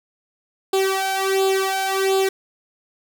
sawtooth tone with flanger, 385.2 Hz, G4, 30 cents flat, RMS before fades -20 dBFS, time 0.73-2.29 s, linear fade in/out 5 ms, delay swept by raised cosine 0.25 to 1.35 ms, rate 1.4 Hz, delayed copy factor +0.8, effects none

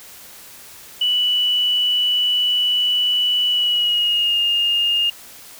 sine tone with pitch glide, 2960 to 2830 Hz, F#7 to F7, 0 to +22 cents, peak -15 dBFS, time 1.01-5.1 s, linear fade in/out 5 ms, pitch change -78 cents, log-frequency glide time 3.47-4.39 s, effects white hiss -41 dBFS RMS until 5.59 s

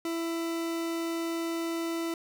40% pulse tone, 332.4 Hz, E4, 15 cents sharp, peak -29 dBFS, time 0.05-2.14 s, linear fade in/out 2 ms, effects none

